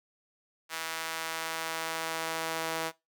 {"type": "tone with high-pass filter sweep", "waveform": "sawtooth", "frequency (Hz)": 162.3, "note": "E3", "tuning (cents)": -27, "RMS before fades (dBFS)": -35, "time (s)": [0.69, 2.92], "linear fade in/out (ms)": 50, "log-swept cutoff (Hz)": [1300, 570], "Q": 0.77, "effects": ["noise-tail reverb RT60 0.2 s tail -20 dB re dry"]}